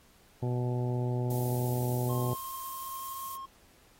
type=harmonic tone; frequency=123.47 Hz; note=B2; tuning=in tune; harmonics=1 / 2 / 3 / 4 / 5 / 6 / 7; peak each=-29 / -38 / -37 / -43 / -44 / -47 / -45 dBFS; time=0.42-2.34 s; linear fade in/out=10 ms
type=noise; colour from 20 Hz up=violet; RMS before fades=-41 dBFS; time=1.3-3.36 s; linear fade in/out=5 ms
type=tone with pitch glide; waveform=triangle; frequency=1063 to 1072.9 Hz; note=C6 to C6; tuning=+27 to +43 cents; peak=-37 dBFS; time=2.09-3.46 s; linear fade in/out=10 ms; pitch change=+16 cents; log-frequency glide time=2.76-3.2 s
effects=pink hiss -62 dBFS RMS until 3.99 s + AAC 48 kbps